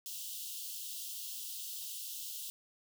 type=high-pass noise; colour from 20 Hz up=white; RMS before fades=-43 dBFS; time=0.06-2.5 s; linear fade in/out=0 ms; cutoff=2800 Hz; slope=96 dB/octave; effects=none